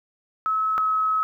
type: tone pair in turn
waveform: sine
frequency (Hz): 1292 / 1283.8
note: E6 / E6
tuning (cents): -35 / -46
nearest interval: unison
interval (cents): 11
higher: first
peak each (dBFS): -20 / -19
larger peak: second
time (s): 0.46-0.78 / 0.78-1.23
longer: second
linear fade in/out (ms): 0
effects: 10-bit